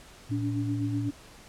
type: tone with pitch glide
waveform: sine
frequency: 113.6 to 112.95 Hz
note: A#2 to A2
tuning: -44 to +46 cents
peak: -29 dBFS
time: 0.29-1.1 s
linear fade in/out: 20 ms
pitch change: -10 cents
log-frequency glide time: 0.58-0.83 s
type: tone with tremolo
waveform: sine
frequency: 287 Hz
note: D4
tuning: 40 cents flat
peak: -27 dBFS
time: 0.31-1.11 s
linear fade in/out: 10 ms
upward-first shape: sine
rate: 8 Hz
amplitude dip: 55%
effects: pink hiss -51 dBFS RMS until 1.48 s + low-pass 10000 Hz 12 dB/octave